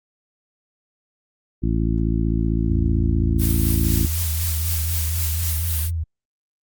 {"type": "harmonic tone", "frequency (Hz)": 55.6, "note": "A1", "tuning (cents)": 19, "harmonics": [1, 2, 3, 4, 5, 6], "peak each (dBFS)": [-21, -24, -26, -27, -28, -29], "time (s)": [1.62, 4.07], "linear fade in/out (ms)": 20}
{"type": "tone with vibrato", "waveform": "sine", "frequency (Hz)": 81.6, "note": "E2", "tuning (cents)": -17, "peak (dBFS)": -21, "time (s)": [2.68, 6.04], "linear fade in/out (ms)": 10, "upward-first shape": "triangle", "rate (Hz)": 4.1, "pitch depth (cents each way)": 89}
{"type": "noise with tremolo", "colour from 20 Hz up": "blue", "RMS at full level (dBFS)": -25, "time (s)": [3.38, 5.91], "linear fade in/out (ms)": 50, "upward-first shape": "triangle", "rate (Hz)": 3.9, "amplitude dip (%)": 35}
{"effects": ["Opus 48 kbps"]}